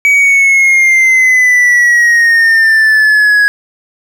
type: exponential sweep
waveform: triangle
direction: down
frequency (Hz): 2278 to 1661.2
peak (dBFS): -3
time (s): 0.05-3.48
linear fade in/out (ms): 0
effects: none